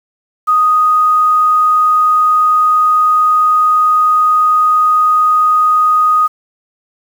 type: tone with quantisation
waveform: sine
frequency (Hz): 1244.5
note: D#6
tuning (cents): 0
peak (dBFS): -7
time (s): 0.47-6.28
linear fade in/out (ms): 20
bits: 6
effects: none

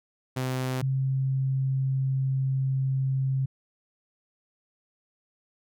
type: tone pair in turn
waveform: sawtooth / sine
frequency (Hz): 129 / 133.39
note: C3 / C3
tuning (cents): -24 / +34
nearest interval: minor second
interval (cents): 58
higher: second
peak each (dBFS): -23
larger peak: neither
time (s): 0.36-0.82 / 0.82-3.46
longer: second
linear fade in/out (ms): 10
effects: none

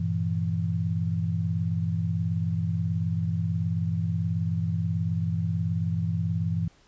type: chord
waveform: sine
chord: E diminished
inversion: first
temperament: equal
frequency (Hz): 98 / 116.54 / 164.81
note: G2 / Bb2 / E3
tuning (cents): 0 / 0 / 0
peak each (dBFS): -28 / -32 / -27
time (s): 0-6.68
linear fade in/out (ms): 5
effects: pink hiss -60 dBFS RMS until 6.87 s + resampled to 16000 Hz

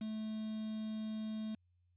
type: tone with quantisation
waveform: triangle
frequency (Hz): 217.5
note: A3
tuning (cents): -20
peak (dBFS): -36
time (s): 0.01-1.55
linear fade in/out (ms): 5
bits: 9
effects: added 88 Hz sine -70 dBFS peak until 1.96 s + resampled to 8000 Hz

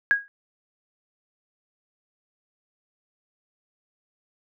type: tone with exponential decay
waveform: sine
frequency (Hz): 1644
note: G#6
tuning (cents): -18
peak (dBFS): -12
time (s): 0.11-0.28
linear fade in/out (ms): 0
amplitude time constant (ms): 35
effects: none

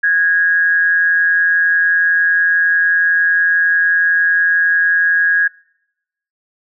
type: tone with amplitude modulation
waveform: sine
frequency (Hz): 1649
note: G#6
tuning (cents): -13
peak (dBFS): -8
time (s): 0.03-5.48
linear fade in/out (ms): 10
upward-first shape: sine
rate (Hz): 171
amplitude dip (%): 50
effects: noise-tail reverb RT60 0.9 s tail -26 dB re dry

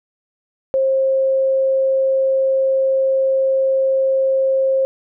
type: tone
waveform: sine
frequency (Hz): 533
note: C5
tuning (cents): +32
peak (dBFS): -13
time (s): 0.74-4.85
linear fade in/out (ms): 0
effects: none

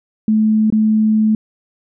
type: tone with dropouts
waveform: sine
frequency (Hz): 216.7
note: A3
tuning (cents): -26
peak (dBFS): -10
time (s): 0.28-1.35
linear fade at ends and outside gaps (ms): 2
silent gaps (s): 0.702-0.724
effects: none

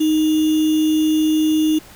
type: tone with sample-and-hold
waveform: sine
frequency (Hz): 311.1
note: D#4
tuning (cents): 0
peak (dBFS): -13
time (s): 0-1.79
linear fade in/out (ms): 10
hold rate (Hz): 3150
effects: pink hiss -43 dBFS RMS until 1.95 s

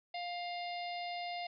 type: harmonic tone with a mistuned harmonic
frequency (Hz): 702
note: F5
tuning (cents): +9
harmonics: 1 / 3 / 4 / 5 / 6 / 7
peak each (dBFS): -39 / -46 / -50 / -51 / -52 / -52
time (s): 0.14-1.47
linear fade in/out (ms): 5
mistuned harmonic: 5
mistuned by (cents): +40
effects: none

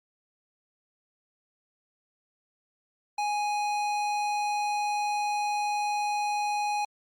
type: tone with hard clipping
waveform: sine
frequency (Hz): 830.6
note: G#5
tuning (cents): 0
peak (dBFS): -28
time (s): 3.18-6.85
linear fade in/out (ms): 5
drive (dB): 15
effects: Opus 48 kbps

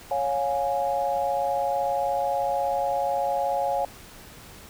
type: chord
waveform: sine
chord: Db major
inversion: none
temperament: equal with one note detuned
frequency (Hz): 554.4 / 710.7 / 830.6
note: Db5 / F5 / Ab5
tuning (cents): 0 / +30 / 0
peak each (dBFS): -27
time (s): 0.11-3.85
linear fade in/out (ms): 2
effects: pink hiss -46 dBFS RMS until 4.69 s

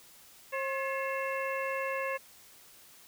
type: harmonic tone with a mistuned harmonic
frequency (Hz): 537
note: C5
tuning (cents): +45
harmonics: 1 / 2 / 3 / 4 / 5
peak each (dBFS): -34 / -37 / -39 / -40 / -41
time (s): 0.52-2.18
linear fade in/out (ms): 20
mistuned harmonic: 3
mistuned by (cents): +100
effects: white hiss -56 dBFS RMS until 3.07 s

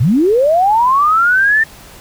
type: linear sweep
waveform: sine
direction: up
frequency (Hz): 98 to 1811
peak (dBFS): -8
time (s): 0-1.64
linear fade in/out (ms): 10
effects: pink hiss -38 dBFS RMS until 2 s

